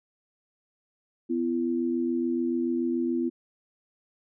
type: tone pair together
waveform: sine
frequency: 251.3 / 338.3 Hz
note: B3 / E4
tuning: +30 / +45 cents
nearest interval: perfect fourth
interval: 515 cents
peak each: -27 dBFS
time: 1.29-3.3 s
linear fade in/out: 20 ms
effects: none